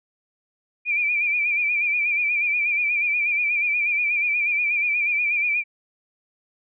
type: tone with vibrato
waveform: sine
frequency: 2383 Hz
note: D7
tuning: 25 cents sharp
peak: -19 dBFS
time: 0.85-5.64 s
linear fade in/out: 50 ms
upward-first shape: sine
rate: 8.3 Hz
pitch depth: 61 cents each way
effects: none